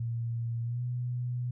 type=tone with pitch glide; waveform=sine; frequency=116.54 to 123.04 Hz; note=A#2 to B2; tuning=0 to -6 cents; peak=-30 dBFS; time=0-1.51 s; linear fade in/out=5 ms; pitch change=+94 cents; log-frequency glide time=0.63-0.82 s; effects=none